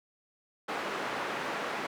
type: band-pass noise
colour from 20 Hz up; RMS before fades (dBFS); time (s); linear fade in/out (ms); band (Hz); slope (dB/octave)
white; -35; 0.68-1.87; 10; 250 to 1500; 12
effects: none